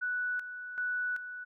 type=tone with tremolo; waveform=sine; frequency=1480 Hz; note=F#6; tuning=in tune; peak=-30 dBFS; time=0.01-1.45 s; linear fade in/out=20 ms; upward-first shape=square; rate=1.3 Hz; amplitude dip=65%; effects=none